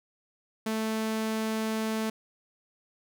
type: tone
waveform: sawtooth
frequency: 220 Hz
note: A3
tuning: in tune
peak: -24 dBFS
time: 0.66-2.1 s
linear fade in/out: 5 ms
effects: none